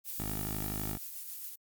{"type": "noise", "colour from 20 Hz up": "violet", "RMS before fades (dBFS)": -39, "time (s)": [0.04, 0.94], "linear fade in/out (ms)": 50}
{"type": "tone", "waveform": "10% pulse", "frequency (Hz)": 51.91, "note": "G#1", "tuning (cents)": 0, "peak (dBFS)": -28, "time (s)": [0.18, 0.98], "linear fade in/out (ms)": 20}
{"type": "noise with tremolo", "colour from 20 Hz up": "violet", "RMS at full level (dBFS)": -41, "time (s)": [0.88, 1.56], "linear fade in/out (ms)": 20, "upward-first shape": "sine", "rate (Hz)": 7.4, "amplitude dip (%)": 35}
{"effects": ["Opus 48 kbps"]}